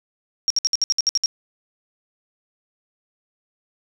sine tone bursts, 5588 Hz, F8, in tune, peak -15 dBFS, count 10, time 0.48-1.259 s, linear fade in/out 0 ms, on 23 ms, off 61 ms, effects none

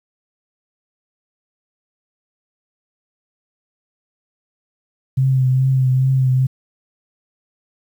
sine tone with vibrato, 130.81 Hz, C3, in tune, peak -12 dBFS, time 5.17-6.47 s, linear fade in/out 10 ms, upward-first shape triangle, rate 2.4 Hz, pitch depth 34 cents each way, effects 8-bit

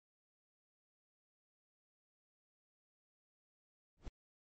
brown noise with exponential growth, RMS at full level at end -41 dBFS, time 3.97-4.08 s, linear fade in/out 1 ms, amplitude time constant 23 ms, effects MP3 32 kbps

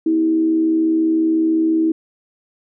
sine tone with frequency modulation, 322.1 Hz, E4, 40 cents flat, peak -13 dBFS, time 0.06-1.92 s, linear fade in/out 5 ms, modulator 74.2 Hz, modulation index 0.34, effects none

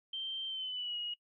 sine tone with pitch glide, 3136 to 2892 Hz, G7 to F#7, 0 to -40 cents, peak -36 dBFS, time 0.13-1.14 s, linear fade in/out 5 ms, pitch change -140 cents, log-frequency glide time 0.47-0.97 s, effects noise-tail reverb RT60 0.1 s tail -21 dB re dry

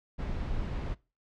brown noise, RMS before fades -33 dBFS, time 0.18-0.95 s, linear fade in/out 20 ms, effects noise-tail reverb RT60 0.3 s tail -22 dB re dry + low-pass 4000 Hz 12 dB/octave

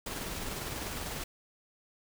pink noise with tremolo, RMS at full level -37 dBFS, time 0.06-1.24 s, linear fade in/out 5 ms, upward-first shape square, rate 20 Hz, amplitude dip 25%, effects none

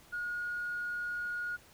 sine tone, 1440 Hz, F#6, 47 cents flat, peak -33 dBFS, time 0.12-1.57 s, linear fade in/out 20 ms, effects tanh soft clip ceiling -29 dBFS + pink hiss -59 dBFS RMS until 1.73 s

